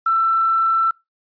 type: tone with quantisation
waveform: sine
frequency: 1336 Hz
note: E6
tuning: 23 cents sharp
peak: -14 dBFS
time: 0.06-0.91 s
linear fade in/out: 5 ms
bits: 7
effects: noise-tail reverb RT60 0.2 s tail -23 dB re dry + resampled to 11025 Hz